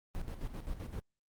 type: noise with tremolo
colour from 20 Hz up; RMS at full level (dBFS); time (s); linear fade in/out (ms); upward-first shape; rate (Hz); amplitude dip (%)
brown; -38; 0.15-1; 0; square; 7.7; 60
effects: Opus 24 kbps